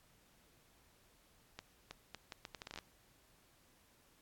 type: accelerating click train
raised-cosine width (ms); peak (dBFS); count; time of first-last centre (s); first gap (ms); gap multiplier
0.2; -28; 13; 1.59-2.788; 320; 0.74
effects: pink hiss -69 dBFS RMS until 4.21 s + AAC 64 kbps

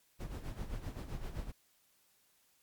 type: noise with tremolo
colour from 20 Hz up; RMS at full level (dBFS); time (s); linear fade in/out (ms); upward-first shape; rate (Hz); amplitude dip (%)
brown; -39; 0.19-1.52; 20; sine; 7.7; 65
effects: white hiss -71 dBFS RMS until 2.62 s + MP3 96 kbps

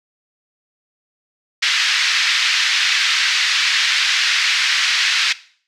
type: band-pass noise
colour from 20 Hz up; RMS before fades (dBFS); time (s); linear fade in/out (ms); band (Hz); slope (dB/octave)
pink; -17; 1.62-5.33; 10; 1700 to 5200; 24
effects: noise-tail reverb RT60 0.5 s tail -18 dB re dry

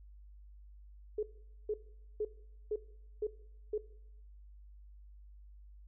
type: tone bursts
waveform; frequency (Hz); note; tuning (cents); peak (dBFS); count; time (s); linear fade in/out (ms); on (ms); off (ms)
sine; 424.7; G#4; +39; -31; 6; 1.18-3.78; 5; 50; 460
effects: noise-tail reverb RT60 0.8 s tail -18 dB re dry + added 50 Hz sine -52 dBFS peak until 5.87 s

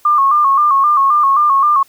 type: tone with vibrato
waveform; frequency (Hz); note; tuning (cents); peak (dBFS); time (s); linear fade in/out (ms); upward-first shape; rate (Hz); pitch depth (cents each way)
sine; 1145; D6; -44; -8; 0.05-1.83; 5; square; 3.8; 78
effects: white hiss -50 dBFS RMS until 1.88 s

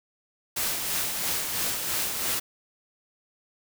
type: noise with tremolo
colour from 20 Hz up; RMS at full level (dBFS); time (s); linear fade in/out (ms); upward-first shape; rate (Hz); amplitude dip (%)
white; -27; 0.56-2.4; 10; sine; 3; 40
effects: none

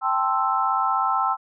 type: chord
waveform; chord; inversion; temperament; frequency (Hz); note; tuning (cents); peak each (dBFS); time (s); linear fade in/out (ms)
sine; A minor seventh; third; equal; 784 / 880 / 1046.5 / 1318.5; G5 / A5 / C6 / E6; 0 / 0 / 0 / 0; -25 / -27 / -25 / -23; 0.01-1.37; 50
effects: none

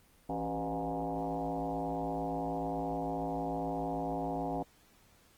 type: tone with frequency modulation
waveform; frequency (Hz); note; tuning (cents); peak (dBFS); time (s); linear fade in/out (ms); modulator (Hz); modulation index
sine; 493.9; B4; 0; -32; 0.29-4.63; 5; 109; 3.2
effects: pink hiss -64 dBFS RMS until 5.37 s + Opus 24 kbps

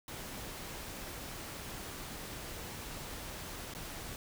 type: noise with dropouts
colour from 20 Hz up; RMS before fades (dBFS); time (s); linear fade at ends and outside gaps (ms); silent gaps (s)
pink; -44; 0.08-4.16; 1; 3.738-3.749
effects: none

